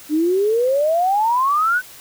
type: exponential sweep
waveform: sine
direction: up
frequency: 293.7 to 1534 Hz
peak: -14 dBFS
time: 0.09-1.82 s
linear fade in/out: 50 ms
effects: white hiss -41 dBFS RMS until 2 s